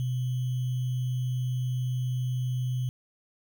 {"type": "tone with sample-and-hold", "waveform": "sine", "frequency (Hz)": 126.3, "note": "B2", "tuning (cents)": 39, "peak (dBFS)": -26, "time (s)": [0, 2.89], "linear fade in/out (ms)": 0, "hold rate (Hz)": 3150, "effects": []}